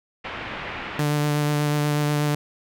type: low-pass noise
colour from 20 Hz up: white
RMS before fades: -33 dBFS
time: 0.24-1.01 s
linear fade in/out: 10 ms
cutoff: 2600 Hz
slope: 24 dB/octave
type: tone with vibrato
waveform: sawtooth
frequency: 148 Hz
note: D3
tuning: 14 cents sharp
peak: -16 dBFS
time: 0.99-2.35 s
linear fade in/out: 2 ms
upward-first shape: sine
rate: 8.2 Hz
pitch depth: 14 cents each way
effects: none